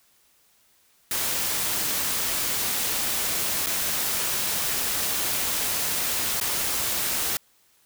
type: noise with dropouts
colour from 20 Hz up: white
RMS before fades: -26 dBFS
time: 1.11-7.37 s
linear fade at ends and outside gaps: 2 ms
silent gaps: 3.662-3.668 / 6.401-6.411 s
effects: white hiss -62 dBFS RMS until 7.85 s